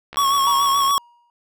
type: click train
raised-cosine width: 0.3 ms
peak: -19 dBFS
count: 54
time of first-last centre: 0.13-0.908 s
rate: 68.1 Hz
type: tone with vibrato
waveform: square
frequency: 1108.7 Hz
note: C#6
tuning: in tune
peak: -16 dBFS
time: 0.17-0.98 s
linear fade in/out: 0 ms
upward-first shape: sine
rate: 7 Hz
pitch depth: 38 cents each way
type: tone with exponential decay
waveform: triangle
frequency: 952 Hz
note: A#5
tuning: 36 cents sharp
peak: -18 dBFS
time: 0.47-1.3 s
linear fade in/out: 1 ms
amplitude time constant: 180 ms
effects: none